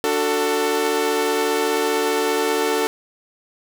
sawtooth chord, D major, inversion none, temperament equal with one note detuned, 293.7 / 370 / 445.1 Hz, D4 / F#4 / A4, 0 / 0 / +20 cents, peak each -22 / -21 / -16 dBFS, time 0.04-2.87 s, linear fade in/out 0 ms, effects none

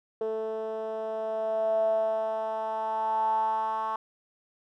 10% pulse tone with band-pass filter sweep, 220 Hz, A3, in tune, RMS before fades -29 dBFS, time 0.21-3.96 s, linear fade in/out 2 ms, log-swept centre 480 to 1000 Hz, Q 9.8, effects none

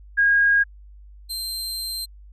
sine / sawtooth tone pair in turn, 1633 / 4142 Hz, G#6 / C8, -30 / -18 cents, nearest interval octave + major third, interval 1612 cents, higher second, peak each -14 / -24 dBFS, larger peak first, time 0.17-0.64 / 1.29-2.06 s, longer second, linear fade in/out 20 ms, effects added 50 Hz sine -42 dBFS peak until 2.32 s + resampled to 32000 Hz

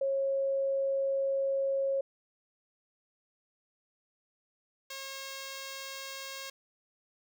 sine / 5% pulse tone pair in turn, 545 / 541.5 Hz, C#5 / C#5, -29 / -41 cents, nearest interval unison, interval 12 cents, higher first, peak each -27 / -28 dBFS, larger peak first, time 0.01-2.01 / 4.9-6.5 s, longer first, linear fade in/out 5 ms, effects none

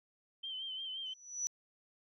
sine tone with vibrato, 3107 Hz, G7, 16 cents flat, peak -39 dBFS, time 0.43-1.14 s, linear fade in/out 10 ms, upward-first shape sine, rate 5.7 Hz, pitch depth 47 cents each way
sine tone with exponential growth, 5920 Hz, F#8, in tune, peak -30 dBFS, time 1.06-1.47 s, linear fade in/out 0 ms, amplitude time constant 89 ms
effects tanh soft clip ceiling -26 dBFS

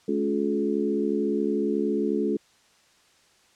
harmonic tone with a mistuned harmonic, 71.1 Hz, C#2, 45 cents sharp, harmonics 3 / 4 / 5 / 6, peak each -28 / -28 / -28 / -28 dBFS, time 0.08-2.37 s, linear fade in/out 5 ms, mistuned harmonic 4, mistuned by -18 cents, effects white hiss -60 dBFS RMS until 3.55 s + low-pass 7000 Hz 12 dB/octave

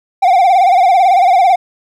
triangle tone with vibrato, 740 Hz, F#5, in tune, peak -4 dBFS, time 0.22-1.56 s, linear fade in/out 10 ms, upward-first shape sine, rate 18 Hz, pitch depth 110 cents each way, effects none

